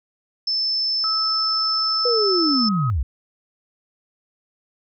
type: tone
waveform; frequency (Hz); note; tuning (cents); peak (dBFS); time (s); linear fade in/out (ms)
sine; 5274; E8; 0; -19; 0.47-2.69; 5
type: tone with pitch glide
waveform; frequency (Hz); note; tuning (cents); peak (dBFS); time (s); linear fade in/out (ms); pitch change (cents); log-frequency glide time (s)
sine; 1301 to 1265.4; E6 to D#6; -23 to +29; -25; 1.04-2.9; 0; -48; 2.53-2.6
type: linear sweep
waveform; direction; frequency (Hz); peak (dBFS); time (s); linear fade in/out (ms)
sine; down; 498 to 52.9; -18; 2.05-3.03; 5
effects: none